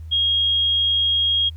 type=tone; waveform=sine; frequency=3266 Hz; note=G#7; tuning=30 cents flat; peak=-16 dBFS; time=0.11-1.5 s; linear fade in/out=20 ms; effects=added 80 Hz sine -32 dBFS peak until 1.56 s + pink hiss -61 dBFS RMS until 1.56 s